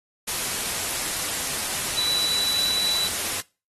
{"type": "tone in noise", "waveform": "sine", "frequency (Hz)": 3951, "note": "B7", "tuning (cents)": 0, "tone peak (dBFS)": -22, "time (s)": [1.97, 3.08], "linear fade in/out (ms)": 10, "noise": "white", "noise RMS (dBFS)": -27, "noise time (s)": [0.27, 3.41], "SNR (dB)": 2, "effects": ["noise-tail reverb RT60 0.3 s tail -22 dB re dry", "AAC 32 kbps"]}